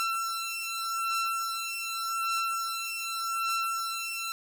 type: beating tone pair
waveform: sawtooth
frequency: 1346 / 1346.85 Hz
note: E6 / E6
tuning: +36 / +37 cents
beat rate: 0.85 Hz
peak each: -30 / -28 dBFS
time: 0-4.32 s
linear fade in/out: 0 ms
effects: none